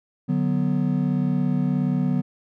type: chord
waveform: triangle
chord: B minor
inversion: first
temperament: just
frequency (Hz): 148.16 / 185.21 / 246.9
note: D3 / F#3 / B3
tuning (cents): +16 / +2 / 0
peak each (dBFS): -22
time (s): 0.28-2.22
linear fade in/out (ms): 20
effects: none